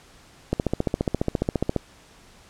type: click train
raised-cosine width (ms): 2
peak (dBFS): -8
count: 19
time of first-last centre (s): 0.53-1.763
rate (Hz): 14.6
effects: pink hiss -52 dBFS RMS until 2.49 s + low-pass 9000 Hz 12 dB/octave